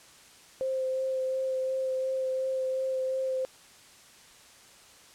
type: tone with vibrato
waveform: sine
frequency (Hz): 523.3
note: C5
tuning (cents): 0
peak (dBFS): -27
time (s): 0.61-3.45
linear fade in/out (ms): 0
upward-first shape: sine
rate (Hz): 2.8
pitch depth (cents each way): 12
effects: white hiss -54 dBFS RMS until 5.14 s + low-pass 9000 Hz 12 dB/octave